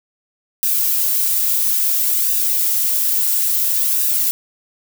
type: noise with flanger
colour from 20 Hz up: violet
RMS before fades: -17 dBFS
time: 0.63-4.31 s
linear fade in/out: 0 ms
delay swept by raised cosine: 0.92 to 4.02 ms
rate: 0.59 Hz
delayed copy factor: -0.5
effects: none